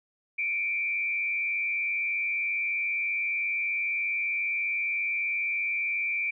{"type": "tone with frequency modulation", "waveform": "sine", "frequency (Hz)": 2349, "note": "D7", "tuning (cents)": 0, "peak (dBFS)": -26, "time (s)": [0.38, 6.31], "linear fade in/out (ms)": 10, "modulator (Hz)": 94.8, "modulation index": 0.82, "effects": []}